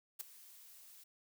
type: noise with ADSR envelope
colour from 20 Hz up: blue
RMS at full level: -39 dBFS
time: 0.19-1.04 s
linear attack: 19 ms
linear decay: 4 ms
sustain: -19 dB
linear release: 7 ms
effects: none